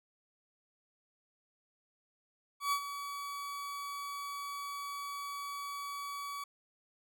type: tone with ADSR envelope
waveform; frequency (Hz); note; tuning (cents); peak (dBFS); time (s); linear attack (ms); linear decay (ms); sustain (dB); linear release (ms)
40% pulse; 1138; C#6; +45; -27; 2.6-6.44; 120; 76; -11; 4
effects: none